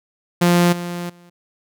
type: tone with level steps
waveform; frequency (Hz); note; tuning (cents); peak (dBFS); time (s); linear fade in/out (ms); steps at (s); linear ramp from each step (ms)
sawtooth; 174.61; F3; 0; -8 / -21 / -41; 0.41-1.3; 10; 0.72 / 1.09; 10
effects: none